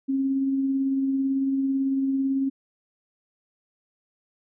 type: tone with tremolo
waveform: sine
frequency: 270.1 Hz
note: C#4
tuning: 45 cents flat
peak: -20 dBFS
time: 0.08-2.5 s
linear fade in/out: 20 ms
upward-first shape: sine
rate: 18 Hz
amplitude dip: 25%
effects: none